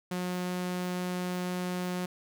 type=tone; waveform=sawtooth; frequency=180.4 Hz; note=F#3; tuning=44 cents flat; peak=-27 dBFS; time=0.11-2.06 s; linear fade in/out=5 ms; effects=none